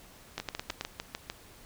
two click trains, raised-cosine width 0.2 ms, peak -16 / -17 dBFS, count 5 / 7, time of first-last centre 0.38-0.811 / 0.4-1.3 s, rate 9.29 / 6.67 Hz, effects pink hiss -54 dBFS RMS until 1.65 s

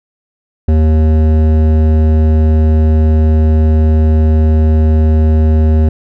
triangle tone with hard clipping, 78.2 Hz, D#2, 9 cents sharp, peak -8 dBFS, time 0.68-5.89 s, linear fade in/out 5 ms, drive 17 dB, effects none

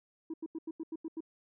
sine tone bursts, 322.8 Hz, E4, 36 cents flat, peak -34 dBFS, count 8, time 0.3-1.206 s, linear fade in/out 5 ms, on 38 ms, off 86 ms, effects tanh soft clip ceiling -34 dBFS

